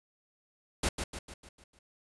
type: noise with echo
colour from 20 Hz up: pink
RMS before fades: -29 dBFS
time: 0.83-0.89 s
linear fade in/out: 5 ms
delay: 150 ms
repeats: 6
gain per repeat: -6 dB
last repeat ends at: 1.79 s
effects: resampled to 24000 Hz